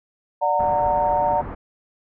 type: chord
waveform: sine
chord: D augmented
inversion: none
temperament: just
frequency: 587.3 / 734.2 / 917.7 Hz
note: D5 / F#5 / A#5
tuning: 0 / -14 / -27 cents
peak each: -23 / -22 / -20 dBFS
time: 0.41-1.42 s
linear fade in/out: 20 ms
type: low-pass noise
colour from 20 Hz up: pink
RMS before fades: -33 dBFS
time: 0.59-1.55 s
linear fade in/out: 10 ms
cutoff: 1500 Hz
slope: 24 dB/octave
effects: none